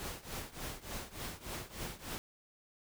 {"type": "noise with tremolo", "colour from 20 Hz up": "pink", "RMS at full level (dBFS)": -40, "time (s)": [0, 2.18], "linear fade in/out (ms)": 0, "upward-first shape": "triangle", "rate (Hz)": 3.4, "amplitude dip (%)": 90, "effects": []}